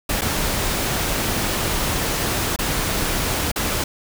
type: noise with dropouts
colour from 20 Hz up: pink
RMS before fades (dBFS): -22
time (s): 0.09-3.84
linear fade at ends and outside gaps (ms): 5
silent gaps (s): 0.211-0.217 / 2.562-2.588 / 3.517-3.559
effects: none